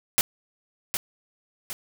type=noise with echo; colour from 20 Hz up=white; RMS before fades=-20 dBFS; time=0.18-0.21 s; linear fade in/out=0 ms; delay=760 ms; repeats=2; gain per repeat=-7 dB; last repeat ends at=1.73 s; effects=none